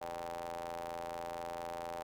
sawtooth ring-modulated tone, 84.3 Hz, E2, 39 cents sharp, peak -33 dBFS, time 0.01-2.03 s, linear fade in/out 10 ms, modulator 687 Hz, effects none

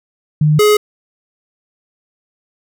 sine / square tone pair in turn, 151.7 / 420.5 Hz, D#3 / G#4, -44 / +22 cents, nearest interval octave + tritone, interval 1766 cents, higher second, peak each -8 dBFS, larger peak neither, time 0.41-0.59 / 0.59-0.77 s, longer neither, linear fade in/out 5 ms, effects none

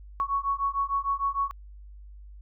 sine beating tone pair, 1108.7 / 1115.3 Hz, C#6 / C#6, 0 / +10 cents, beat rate 6.6 Hz, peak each -28 dBFS, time 0.2-1.51 s, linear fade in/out 0 ms, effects added 50 Hz sine -43 dBFS peak until 2.41 s

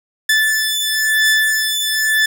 sawtooth beating tone pair, 1749 / 1750 Hz, A6 / A6, -11 / -10 cents, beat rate 1 Hz, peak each -13 dBFS, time 0.29-2.26 s, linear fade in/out 5 ms, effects none

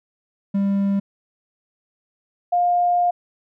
triangle / sine tone pair in turn, 198.3 / 706.7 Hz, G3 / F5, +20 / +20 cents, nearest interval octave + minor seventh, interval 2200 cents, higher second, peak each -15 dBFS, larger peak neither, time 0.54-1 / 2.52-3.11 s, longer second, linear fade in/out 10 ms, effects none

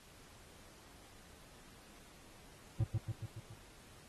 triangle tone with echo, 110 Hz, A2, in tune, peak -25 dBFS, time 2.8-2.84 s, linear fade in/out 5 ms, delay 140 ms, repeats 5, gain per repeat -4 dB, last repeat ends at 3.54 s, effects pink hiss -60 dBFS RMS until 4.08 s + AAC 32 kbps

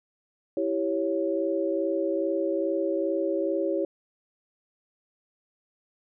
sine chord, C# diminished, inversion first, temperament equal, 329.6 / 392 / 554.4 Hz, E4 / G4 / C#5, 0 / 0 / 0 cents, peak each -28 / -29 / -28 dBFS, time 0.57-3.85 s, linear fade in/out 2 ms, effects none

